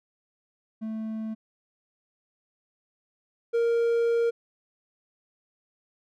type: tone pair in turn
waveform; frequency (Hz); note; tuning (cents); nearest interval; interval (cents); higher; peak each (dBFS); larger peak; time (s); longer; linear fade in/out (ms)
triangle; 220 / 466.2; A3 / A#4; 0 / 0; octave + minor second; 1300; second; -28 / -19; second; 0.81-1.35 / 3.53-4.31; second; 20
effects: none